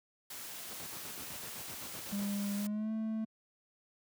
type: noise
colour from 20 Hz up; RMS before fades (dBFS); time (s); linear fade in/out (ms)
white; -45; 0.3-2.67; 5
type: noise with tremolo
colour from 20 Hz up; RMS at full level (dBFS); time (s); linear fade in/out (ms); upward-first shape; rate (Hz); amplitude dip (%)
pink; -48; 0.67-2.35; 50; square; 7.9; 80
type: tone with pitch glide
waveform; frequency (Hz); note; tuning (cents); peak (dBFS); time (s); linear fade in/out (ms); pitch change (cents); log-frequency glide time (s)
triangle; 201.9 to 220.2; G#3 to A3; -49 to +2; -31; 2.12-3.25; 10; +151; 2.55-2.92
effects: high-pass 100 Hz 12 dB/octave